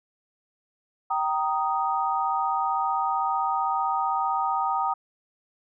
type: chord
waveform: sine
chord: Eb major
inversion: first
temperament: just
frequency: 777.8 / 933.4 / 1244.5 Hz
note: G5 / Bb5 / Eb6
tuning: -14 / +2 / 0 cents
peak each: -27 dBFS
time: 1.1-4.94 s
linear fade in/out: 10 ms
effects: none